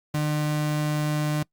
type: tone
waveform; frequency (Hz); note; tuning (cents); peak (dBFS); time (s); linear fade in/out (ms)
35% pulse; 150.6; D3; +44; -21; 0.14-1.43; 5
effects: noise-tail reverb RT60 0.1 s tail -24 dB re dry + Opus 48 kbps